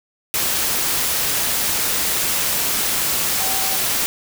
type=tone in noise; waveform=sine; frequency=768 Hz; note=G5; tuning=36 cents flat; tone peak=-29 dBFS; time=3.4-3.76 s; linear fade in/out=0 ms; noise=white; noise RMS=-20 dBFS; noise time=0.34-4.06 s; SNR=-12 dB; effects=none